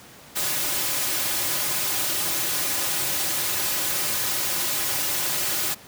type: noise with comb filter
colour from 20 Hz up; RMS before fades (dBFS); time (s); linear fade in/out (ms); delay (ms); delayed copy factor
white; -25; 0.35-5.75; 20; 4.4; -0.7
effects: pink hiss -46 dBFS RMS until 5.87 s + high-pass 100 Hz 12 dB/octave